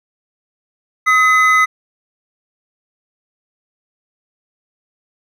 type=tone pair together; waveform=triangle; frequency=1265.4 / 2025 Hz; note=D#6 / B6; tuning=+29 / +43 cents; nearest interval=minor sixth; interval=814 cents; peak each=-10 dBFS; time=1.06-1.66 s; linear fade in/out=20 ms; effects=none